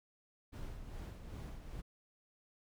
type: noise with tremolo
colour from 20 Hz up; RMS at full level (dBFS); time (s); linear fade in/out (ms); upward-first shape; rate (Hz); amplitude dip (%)
brown; -44; 0.52-1.82; 20; sine; 2.5; 50
effects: none